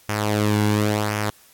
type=tone with flanger; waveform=sawtooth; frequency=105.2 Hz; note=G#2; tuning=23 cents sharp; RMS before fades=-21 dBFS; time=0.09-1.3 s; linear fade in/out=0 ms; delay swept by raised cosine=0.24 to 1.64 ms; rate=0.93 Hz; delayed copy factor=-0.6; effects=white hiss -53 dBFS RMS until 1.53 s + AAC 64 kbps